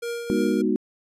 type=tone with tremolo; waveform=square; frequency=470.8 Hz; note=A#4; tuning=17 cents sharp; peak=-27 dBFS; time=0.02-0.62 s; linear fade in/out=10 ms; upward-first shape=triangle; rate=3.2 Hz; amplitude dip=50%
type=chord; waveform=sine; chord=G# minor seventh; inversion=none; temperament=equal with one note detuned; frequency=207.7 / 245.2 / 311.1 / 370 Hz; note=G#3 / B3 / D#4 / F#4; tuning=0 / -12 / 0 / 0 cents; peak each=-25 dBFS; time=0.3-0.76 s; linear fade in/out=0 ms
effects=resampled to 32000 Hz